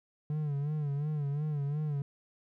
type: tone with vibrato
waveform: triangle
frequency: 146.83 Hz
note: D3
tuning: in tune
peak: -28 dBFS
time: 0.3-2.02 s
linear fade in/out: 2 ms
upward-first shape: sine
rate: 2.8 Hz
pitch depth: 82 cents each way
effects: none